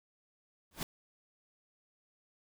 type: noise with exponential growth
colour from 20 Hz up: pink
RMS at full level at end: -32 dBFS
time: 0.71-0.83 s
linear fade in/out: 2 ms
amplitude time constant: 24 ms
effects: none